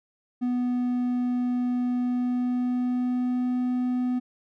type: tone with pitch glide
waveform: triangle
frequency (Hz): 246.9 to 249.6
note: B3 to B3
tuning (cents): 0 to +19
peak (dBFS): -21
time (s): 0.41-4.2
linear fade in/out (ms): 20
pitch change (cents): +19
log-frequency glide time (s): 1.99-3.52
effects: none